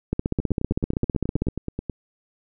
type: two click trains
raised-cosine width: 3 ms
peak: -14 / -9 dBFS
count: 15 / 22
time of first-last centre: 0.4-1.897 / 0.13-1.485 s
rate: 9.35 / 15.5 Hz
effects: none